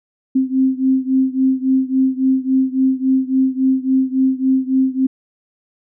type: beating tone pair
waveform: sine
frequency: 261.6 / 265.2 Hz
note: C4 / C4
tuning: 0 / +23 cents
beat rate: 3.6 Hz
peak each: -15 / -17 dBFS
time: 0.35-5.07 s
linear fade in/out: 10 ms
effects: none